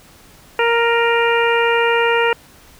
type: harmonic tone with a mistuned harmonic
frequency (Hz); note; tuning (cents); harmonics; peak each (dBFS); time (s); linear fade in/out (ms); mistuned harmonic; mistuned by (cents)
466.2; A#4; 0; 1 / 2 / 3 / 4 / 5 / 6; -16 / -19 / -21 / -22 / -23 / -24; 0.59-2.33; 2; 5; +43
effects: pink hiss -46 dBFS RMS until 2.79 s